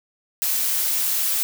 blue noise, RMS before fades -22 dBFS, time 0.42-1.43 s, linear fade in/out 0 ms, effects none

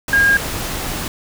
sine tone in noise, 1622 Hz, G#6, 41 cents flat, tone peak -10 dBFS, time 0.13-0.37 s, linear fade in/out 2 ms, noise pink, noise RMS -24 dBFS, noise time 0.08-1.08 s, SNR +11 dB, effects none

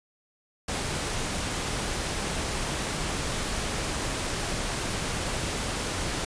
pink noise, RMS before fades -30 dBFS, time 0.68-6.25 s, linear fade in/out 5 ms, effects resampled to 22050 Hz

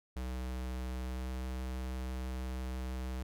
square tone with pitch glide, 63.3 to 63.85 Hz, B1 to C2, +43 to -42 cents, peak -37 dBFS, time 0.16-3.23 s, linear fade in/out 5 ms, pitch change +15 cents, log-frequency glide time 0.99-1.34 s, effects none

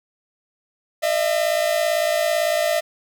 45% pulse tone pair together, 610 / 667.9 Hz, D#5 / E5, -34 / +23 cents, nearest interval major second, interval 157 cents, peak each -21 dBFS, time 1.02-2.81 s, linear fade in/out 20 ms, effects none

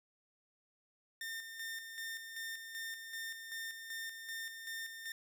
sawtooth tone with tremolo, 1812 Hz, A#6, 50 cents flat, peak -37 dBFS, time 1.21-5.12 s, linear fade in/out 2 ms, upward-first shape square, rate 2.6 Hz, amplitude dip 50%, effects none

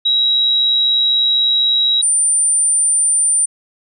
sine tone pair in turn, 3856 / 9155 Hz, B7 / D9, -42 / -45 cents, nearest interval octave + minor third, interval 1497 cents, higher second, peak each -11 dBFS, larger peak neither, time 0.05-2.02 / 2.02-3.46 s, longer first, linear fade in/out 10 ms, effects none

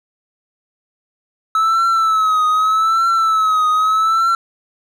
triangle tone with vibrato, 1300 Hz, E6, 24 cents flat, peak -10 dBFS, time 1.55-4.35 s, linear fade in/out 2 ms, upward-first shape triangle, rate 0.82 Hz, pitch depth 77 cents each way, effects none

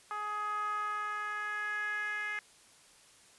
10% pulse tone with band-pass filter sweep, 419.2 Hz, G#4, 16 cents sharp, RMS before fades -36 dBFS, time 0.11-2.39 s, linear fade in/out 0 ms, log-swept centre 1100 to 1900 Hz, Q 5.2, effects white hiss -60 dBFS RMS until 3.38 s + resampled to 24000 Hz

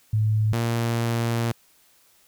sine / sawtooth tone pair in turn, 107.9 / 116.6 Hz, A2 / A#2, -33 / +1 cents, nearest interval minor second, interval 134 cents, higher second, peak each -18 dBFS, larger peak neither, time 0.13-0.53 / 0.53-1.52 s, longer second, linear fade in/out 5 ms, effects white hiss -59 dBFS RMS until 2.27 s

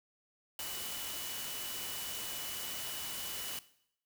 sine tone in noise, 2960 Hz, F#7, in tune, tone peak -46 dBFS, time 0.59-3.59 s, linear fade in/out 2 ms, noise white, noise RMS -41 dBFS, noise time 0.59-3.59 s, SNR -8 dB, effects noise-tail reverb RT60 0.7 s tail -17 dB re dry

